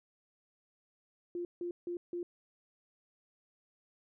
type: tone bursts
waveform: sine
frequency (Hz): 349.2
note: F4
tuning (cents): 0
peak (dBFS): -35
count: 4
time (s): 1.35-2.23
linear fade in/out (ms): 2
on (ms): 100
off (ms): 160
effects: none